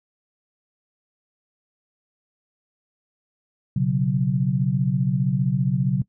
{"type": "chord", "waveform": "sine", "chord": "B suspended second", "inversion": "none", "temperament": "equal", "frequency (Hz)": [123.47, 138.59, 185], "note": ["B2", "C#3", "F#3"], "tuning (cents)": [0, 0, 0], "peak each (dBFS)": [-25, -21, -23], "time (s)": [3.76, 6.02], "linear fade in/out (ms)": 5, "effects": ["noise-tail reverb RT60 0.1 s tail -20 dB re dry"]}